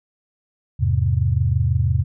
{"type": "chord", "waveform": "sine", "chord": "E augmented", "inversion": "none", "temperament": "just", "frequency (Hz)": [82.41, 103.01, 128.76], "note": ["E2", "G#2", "B#2"], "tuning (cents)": [0, -14, -27], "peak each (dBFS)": -20, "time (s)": [0.79, 2.04], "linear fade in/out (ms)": 20, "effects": []}